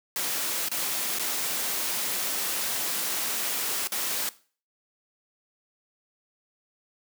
white noise with dropouts, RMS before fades -29 dBFS, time 0.16-4.29 s, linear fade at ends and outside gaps 1 ms, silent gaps 0.686-0.715 / 1.187-1.195 / 3.873-3.92 s, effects noise-tail reverb RT60 0.4 s tail -18 dB re dry + high-pass 200 Hz 12 dB/octave

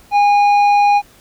triangle tone with tanh clipping, 818 Hz, G#5, 26 cents flat, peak -10 dBFS, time 0.11-1.02 s, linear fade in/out 50 ms, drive 12 dB, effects pink hiss -47 dBFS RMS until 1.2 s

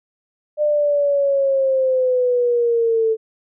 sine linear sweep, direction down, 602 to 440 Hz, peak -14 dBFS, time 0.57-3.17 s, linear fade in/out 50 ms, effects none

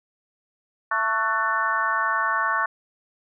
harmonic tone with a mistuned harmonic, 222.5 Hz, A3, 20 cents sharp, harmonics 3 / 4 / 5 / 6 / 7 / 8, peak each -34 / -30 / -24 / -31 / -26 / -28 dBFS, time 0.91-2.66 s, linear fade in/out 5 ms, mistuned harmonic 7, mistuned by -75 cents, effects none

